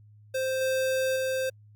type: tone with level steps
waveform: square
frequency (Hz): 523.3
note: C5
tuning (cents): 0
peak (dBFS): -27 / -25 / -27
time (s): 0.34-1.5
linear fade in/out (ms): 10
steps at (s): 0.61 / 1.16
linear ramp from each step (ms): 2
effects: added 105 Hz sine -51 dBFS peak until 1.75 s + Opus 48 kbps